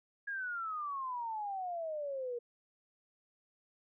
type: exponential sweep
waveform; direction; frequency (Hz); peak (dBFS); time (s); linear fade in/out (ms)
sine; down; 1661.2 to 470.5; -36; 0.27-2.39; 10
effects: none